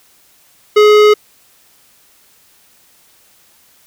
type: tone with hard clipping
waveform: sine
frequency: 421.2 Hz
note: G#4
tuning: 24 cents sharp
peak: -6 dBFS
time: 0.76-1.14 s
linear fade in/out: 10 ms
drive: 17 dB
effects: white hiss -50 dBFS RMS until 3.86 s